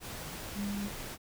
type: tone in noise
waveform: sine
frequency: 202.5 Hz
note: G#3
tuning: 43 cents flat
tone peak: -33 dBFS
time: 0.54-0.9 s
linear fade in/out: 50 ms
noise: pink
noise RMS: -42 dBFS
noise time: 0-1.18 s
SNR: +6 dB
effects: none